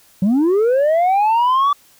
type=linear sweep; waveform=sine; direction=up; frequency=178.2 to 1163 Hz; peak=-9 dBFS; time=0.22-1.73 s; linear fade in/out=5 ms; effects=tanh soft clip ceiling -11 dBFS + white hiss -51 dBFS RMS until 1.99 s